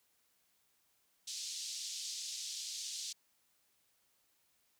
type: band-pass noise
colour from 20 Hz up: white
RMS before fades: -43 dBFS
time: 1.27-3.13 s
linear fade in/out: 10 ms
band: 3600 to 6900 Hz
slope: 24 dB/octave
effects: white hiss -75 dBFS RMS until 4.79 s